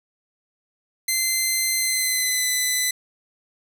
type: tone with pitch glide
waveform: 10% pulse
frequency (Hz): 2068 to 2007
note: C7 to B6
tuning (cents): -21 to +27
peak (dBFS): -11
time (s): 1.08-2.91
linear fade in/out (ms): 5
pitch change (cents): -52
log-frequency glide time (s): 1.79-2.48
effects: none